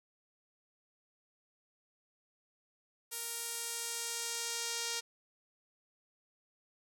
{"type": "tone with band-pass filter sweep", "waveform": "sawtooth", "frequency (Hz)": 466.2, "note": "A#4", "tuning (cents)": 0, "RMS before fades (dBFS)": -39, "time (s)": [3.11, 5.01], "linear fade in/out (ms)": 20, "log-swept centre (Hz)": [11000, 5800], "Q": 1.2, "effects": []}